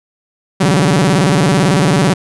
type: tone with vibrato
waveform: sawtooth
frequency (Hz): 164.81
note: E3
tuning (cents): 0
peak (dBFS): -5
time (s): 0.6-2.14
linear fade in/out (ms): 10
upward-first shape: square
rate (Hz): 18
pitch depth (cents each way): 260
effects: resampled to 24000 Hz